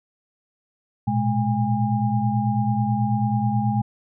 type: tone cluster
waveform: sine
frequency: 113 / 122.2 / 210.8 / 811 Hz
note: A2 / B2 / G#3 / G#5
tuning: +47 / -18 / +26 / -41 cents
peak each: -25 / -24 / -23 / -26 dBFS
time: 1.07-3.82 s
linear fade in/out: 10 ms
effects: none